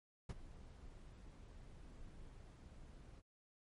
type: noise with ADSR envelope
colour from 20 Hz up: brown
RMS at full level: -40 dBFS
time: 0.29-3.22 s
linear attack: 8 ms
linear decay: 34 ms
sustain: -16 dB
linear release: 32 ms
effects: MP3 48 kbps